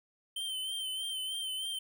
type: tone with vibrato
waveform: square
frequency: 3100 Hz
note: G7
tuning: 20 cents flat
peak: -35 dBFS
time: 0.36-1.79 s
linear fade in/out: 5 ms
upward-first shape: sine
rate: 3.2 Hz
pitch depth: 40 cents each way
effects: none